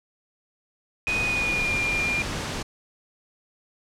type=tone with pitch glide; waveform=sine; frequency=2489 to 2403 Hz; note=D#7 to D7; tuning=0 to +39 cents; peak=-23 dBFS; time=1.07-2.22 s; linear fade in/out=0 ms; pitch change=-61 cents; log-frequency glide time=1.23-1.75 s
type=noise; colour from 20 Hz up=pink; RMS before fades=-30 dBFS; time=1.07-2.63 s; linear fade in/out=10 ms
effects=low-pass 7000 Hz 12 dB/octave